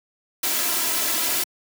white noise with comb filter, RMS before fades -23 dBFS, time 0.43-1.44 s, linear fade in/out 5 ms, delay 3 ms, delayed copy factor +0.65, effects high-pass 150 Hz 12 dB/octave

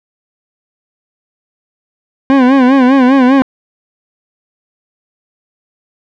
40% pulse tone with vibrato, 261.6 Hz, C4, in tune, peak -4 dBFS, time 2.3-3.42 s, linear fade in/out 0 ms, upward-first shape sine, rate 5 Hz, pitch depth 100 cents each way, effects low-pass 2000 Hz 12 dB/octave

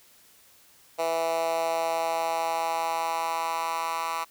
10% pulse tone with high-pass filter sweep, 164.81 Hz, E3, in tune, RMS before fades -28 dBFS, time 0.98-4.25 s, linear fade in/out 20 ms, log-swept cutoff 590 to 1100 Hz, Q 3, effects white hiss -57 dBFS RMS until 4.3 s

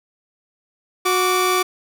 sawtooth tone pair together, 366.1 / 1162.3 Hz, F#4 / D6, -18 / -18 cents, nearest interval octave + minor sixth, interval 2000 cents, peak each -15 dBFS, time 1.05-1.63 s, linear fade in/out 10 ms, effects none

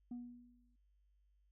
sine tone with exponential decay, 242.7 Hz, B3, 30 cents flat, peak -39 dBFS, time 0.11-0.76 s, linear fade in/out 5 ms, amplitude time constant 140 ms, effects tanh soft clip ceiling -41 dBFS + added 50 Hz sine -70 dBFS peak until 1.51 s

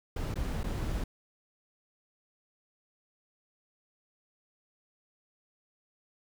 brown noise with dropouts, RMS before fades -33 dBFS, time 0.16-1.04 s, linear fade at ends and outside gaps 5 ms, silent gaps 0.342-0.356 / 0.633-0.64 s, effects none

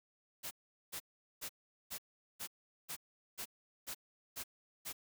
white noise bursts, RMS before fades -43 dBFS, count 10, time 0.43-4.93 s, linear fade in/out 20 ms, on 81 ms, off 410 ms, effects none

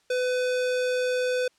square tone, 502 Hz, B4, 28 cents sharp, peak -24 dBFS, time 0.1-1.48 s, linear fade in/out 5 ms, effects white hiss -66 dBFS RMS until 1.58 s + low-pass 7000 Hz 12 dB/octave

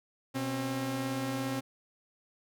sawtooth tone pair together, 125.4 / 268.1 Hz, B2 / C4, +27 / +42 cents, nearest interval octave + minor second, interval 1315 cents, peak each -33 / -29 dBFS, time 0.34-1.61 s, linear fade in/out 20 ms, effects none

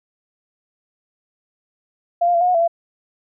sine tone with pitch steps, 691 / 702 / 681 / 718 / 726 / 670 / 679 Hz, F5 / F5 / F5 / F5 / F#5 / E5 / F5, -19 / +9 / -44 / +48 / -33 / +28 / -49 cents, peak -13 dBFS, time 2.21-2.679 s, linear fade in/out 10 ms, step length 67 ms, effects none

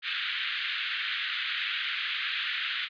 white band-pass noise, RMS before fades -32 dBFS, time 0.02-2.89 s, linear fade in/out 50 ms, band 1400 to 3700 Hz, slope 48 dB/octave, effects resampled to 11025 Hz

